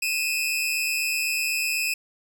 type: tone pair together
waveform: sawtooth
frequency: 2489 / 2637 Hz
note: D#7 / E7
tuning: 0 / 0 cents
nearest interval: minor second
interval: 100 cents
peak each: -23 dBFS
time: 0.02-1.94 s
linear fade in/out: 5 ms
effects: none